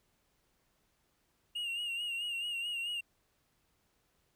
triangle tone with vibrato, 2817 Hz, F7, 14 cents sharp, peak -33 dBFS, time 1.55-3.01 s, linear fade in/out 10 ms, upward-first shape sine, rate 4.6 Hz, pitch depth 54 cents each way, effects pink hiss -75 dBFS RMS until 4.35 s

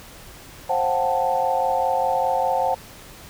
sine tone cluster, 530 / 721 / 766 / 883 Hz, C5 / F#5 / G5 / A5, +22 / -45 / -40 / +6 cents, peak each -24 dBFS, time 0.69-2.75 s, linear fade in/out 10 ms, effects pink hiss -43 dBFS RMS until 3.29 s

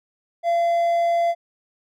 triangle tone, 683 Hz, F5, 39 cents flat, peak -15 dBFS, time 0.43-1.35 s, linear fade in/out 50 ms, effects none

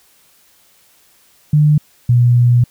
sine tone pair in turn, 150 / 121.44 Hz, D3 / B2, +37 / -29 cents, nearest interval major third, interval 366 cents, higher first, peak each -7 dBFS, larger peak neither, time 1.53-1.78 / 2.09-2.64 s, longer second, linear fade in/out 5 ms, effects white hiss -52 dBFS RMS until 2.7 s

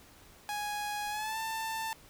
sawtooth tone with pitch glide, 830.6 to 890.2 Hz, G#5 to A5, 0 to +20 cents, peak -30 dBFS, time 0.49-1.93 s, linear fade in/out 0 ms, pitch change +120 cents, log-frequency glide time 1.09-1.38 s, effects pink hiss -57 dBFS RMS until 2.09 s

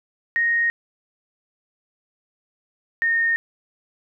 sine tone pair in turn, 1864.7 / 1839 Hz, A#6 / A#6, 0 / -24 cents, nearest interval unison, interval 24 cents, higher first, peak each -17 dBFS, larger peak neither, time 0.36-0.7 / 3.02-3.36 s, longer neither, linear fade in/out 0 ms, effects none

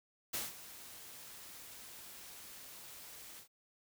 white noise with ADSR envelope, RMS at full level -37 dBFS, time 0.33-3.48 s, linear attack 13 ms, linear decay 180 ms, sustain -15 dB, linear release 95 ms, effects none

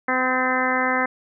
harmonic tone with a mistuned harmonic, 256 Hz, C4, 38 cents flat, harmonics 1 / 2 / 3 / 4 / 5 / 6 / 7 / 8, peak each -27 / -27 / -27 / -27 / -27 / -27 / -27 / -27 dBFS, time 0.08-1.06 s, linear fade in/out 5 ms, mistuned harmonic 6, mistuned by +30 cents, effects none

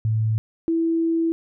sine tone pair in turn, 110 / 329.6 Hz, A2 / E4, 0 / 0 cents, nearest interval octave + perfect fifth, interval 1900 cents, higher second, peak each -18 dBFS, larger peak neither, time 0.05-0.38 / 0.68-1.32 s, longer second, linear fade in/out 0 ms, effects none

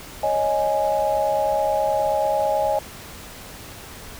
sine chord, C# suspended second, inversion none, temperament just, 554.4 / 623.7 / 831.5 Hz, C#5 / D#5 / G#5, 0 / +4 / +2 cents, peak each -24 / -22 / -22 dBFS, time 0.23-2.79 s, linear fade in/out 5 ms, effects pink hiss -39 dBFS RMS until 4.19 s

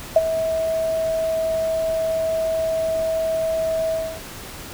sine tone with ADSR envelope, 647 Hz, E5, 32 cents flat, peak -7 dBFS, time 0.16-4.21 s, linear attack 4 ms, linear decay 34 ms, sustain -12 dB, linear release 290 ms, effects pink hiss -36 dBFS RMS until 4.73 s

